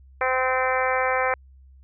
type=harmonic tone; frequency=258.1 Hz; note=C4; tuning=23 cents flat; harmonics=2 / 3 / 4 / 5 / 6 / 7 / 8 / 9; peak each=-25 / -27 / -28 / -29 / -30 / -30 / -31 / -32 dBFS; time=0.21-1.34 s; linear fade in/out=2 ms; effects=added 66 Hz sine -47 dBFS peak until 1.83 s